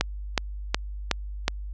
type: click train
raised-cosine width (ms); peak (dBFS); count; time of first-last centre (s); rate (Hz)
0.2; -3; 5; 0.01-1.481; 2.72
effects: added 50 Hz sine -32 dBFS peak until 1.73 s + low-pass 7000 Hz 12 dB/octave